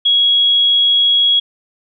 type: tone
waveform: sine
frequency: 3322 Hz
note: G#7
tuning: in tune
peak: -9 dBFS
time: 0.05-1.4 s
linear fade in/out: 10 ms
effects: none